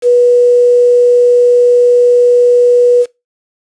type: tone with quantisation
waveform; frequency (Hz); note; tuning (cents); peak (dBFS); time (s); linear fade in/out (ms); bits
sine; 487.2; B4; -24; -4; 0.02-3.06; 50; 5
effects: noise-tail reverb RT60 0.2 s tail -20 dB re dry + resampled to 22050 Hz